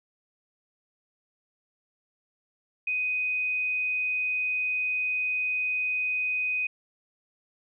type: tone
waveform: sine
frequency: 2500 Hz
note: D#7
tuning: 8 cents sharp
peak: -25 dBFS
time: 2.87-6.67 s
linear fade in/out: 5 ms
effects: none